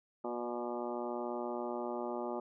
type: harmonic tone with a mistuned harmonic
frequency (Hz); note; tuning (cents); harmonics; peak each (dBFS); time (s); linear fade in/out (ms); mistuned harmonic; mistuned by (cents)
120.5; B2; -42; 2 / 3 / 4 / 5 / 6 / 7 / 8 / 9 / 10; -43 / -40 / -46 / -42 / -47 / -44 / -50 / -51 / -49; 0.24-2.4; 5; 4; +24
effects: none